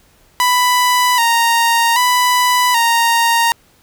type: tone with vibrato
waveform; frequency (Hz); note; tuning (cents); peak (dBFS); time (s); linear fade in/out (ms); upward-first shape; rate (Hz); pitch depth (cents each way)
sawtooth; 960; B5; -49; -7; 0.4-3.52; 0; square; 0.64; 57
effects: pink hiss -52 dBFS RMS until 3.82 s